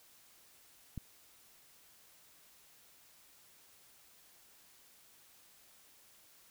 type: click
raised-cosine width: 5 ms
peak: -28 dBFS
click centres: 0.977 s
effects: white hiss -63 dBFS RMS until 6.5 s